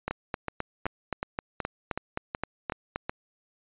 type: two click trains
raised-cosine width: 0.5 ms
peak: -15 / -14 dBFS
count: 9 / 12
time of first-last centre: 0.11-3.095 / 0.08-2.96 s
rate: 2.68 / 3.82 Hz
effects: resampled to 8000 Hz

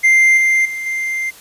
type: tone with level steps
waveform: triangle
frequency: 2093 Hz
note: C7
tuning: in tune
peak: -6 / -9 / -20 / -16 dBFS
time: 0.03-1.31 s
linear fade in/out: 20 ms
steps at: 0.37 / 0.65 / 0.86 s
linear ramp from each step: 5 ms
effects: white hiss -41 dBFS RMS until 1.4 s + resampled to 32000 Hz

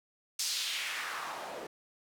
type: noise with band-pass filter sweep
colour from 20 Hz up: white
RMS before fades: -37 dBFS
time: 0.39-1.67 s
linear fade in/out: 5 ms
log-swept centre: 5800 to 440 Hz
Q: 1.8
effects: none

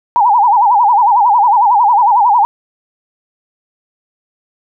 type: tone with vibrato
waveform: sine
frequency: 891 Hz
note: A5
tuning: 22 cents sharp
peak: -6 dBFS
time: 0.16-2.45 s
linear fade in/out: 0 ms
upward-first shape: sine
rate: 11 Hz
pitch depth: 190 cents each way
effects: none

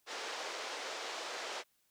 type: band-pass noise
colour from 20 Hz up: pink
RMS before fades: -42 dBFS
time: 0.06-1.64 s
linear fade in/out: 50 ms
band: 430 to 6400 Hz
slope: 24 dB/octave
effects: white hiss -75 dBFS RMS until 1.9 s

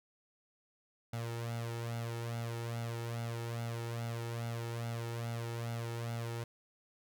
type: tone with flanger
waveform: sawtooth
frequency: 116.54 Hz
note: A#2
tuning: in tune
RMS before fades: -39 dBFS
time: 1.13-6.44 s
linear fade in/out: 5 ms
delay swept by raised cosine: 1.4 to 2.29 ms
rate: 2.4 Hz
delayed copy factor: +0.65
effects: none

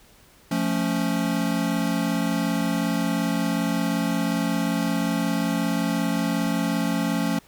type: chord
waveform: square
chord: F augmented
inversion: none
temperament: equal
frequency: 174.61 / 220 / 277.2 Hz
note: F3 / A3 / C#4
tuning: 0 / 0 / 0 cents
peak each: -27 dBFS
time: 0.51-7.39 s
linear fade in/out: 5 ms
effects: pink hiss -54 dBFS RMS until 7.47 s

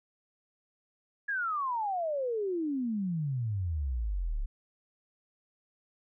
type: exponential sweep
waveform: sine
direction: down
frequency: 1700 to 32.7 Hz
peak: -29 dBFS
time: 1.28-4.46 s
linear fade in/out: 10 ms
effects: none

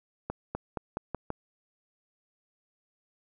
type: accelerating click train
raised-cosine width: 1 ms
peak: -18 dBFS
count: 6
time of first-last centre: 0.3-1.304 s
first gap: 250 ms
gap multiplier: 0.89
effects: none

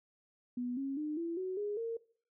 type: tone with pitch steps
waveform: sine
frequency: 245.8 / 272.7 / 302.6 / 335.8 / 372.6 / 413.4 / 458.7 Hz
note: B3 / C#4 / D#4 / E4 / F#4 / G#4 / A#4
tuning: -8 / -28 / -48 / +32 / +12 / -8 / -28 cents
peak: -34 dBFS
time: 0.57-1.97 s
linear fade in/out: 5 ms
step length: 200 ms
effects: noise-tail reverb RT60 0.5 s tail -20 dB re dry

